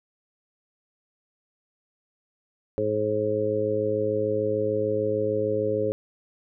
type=harmonic tone; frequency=106.7 Hz; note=G#2; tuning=47 cents sharp; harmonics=1 / 2 / 3 / 4 / 5; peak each=-33 / -36 / -32 / -26 / -26 dBFS; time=2.78-5.92 s; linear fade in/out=0 ms; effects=none